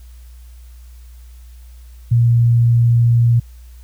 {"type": "tone", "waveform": "sine", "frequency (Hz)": 118.1, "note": "A#2", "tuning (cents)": 23, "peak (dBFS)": -9, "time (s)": [2.11, 3.4], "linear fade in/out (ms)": 10, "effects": ["added 60 Hz sine -36 dBFS peak until 3.83 s", "white hiss -54 dBFS RMS until 3.83 s"]}